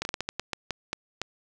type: slowing click train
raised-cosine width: 0.2 ms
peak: -12 dBFS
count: 11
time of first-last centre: 0.02-1.216 s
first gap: 31 ms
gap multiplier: 1.28
effects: none